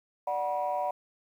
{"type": "chord", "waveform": "sine", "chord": "B minor", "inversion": "first", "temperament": "equal with one note detuned", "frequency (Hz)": [587.3, 740, 967.4], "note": ["D5", "F#5", "B5"], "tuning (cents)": [0, 0, -36], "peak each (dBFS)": [-32, -30, -32], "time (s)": [0.27, 0.91], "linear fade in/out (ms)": 5, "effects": ["tanh soft clip ceiling -21 dBFS", "10-bit"]}